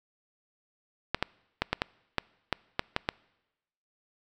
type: clicks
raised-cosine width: 0.3 ms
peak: -9 dBFS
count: 10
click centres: 1.146 / 1.226 / 1.62 / 1.73 / 1.819 / 2.183 / 2.527 / 2.794 / 2.964 / 3.089 s
effects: noise-tail reverb RT60 1.0 s tail -25 dB re dry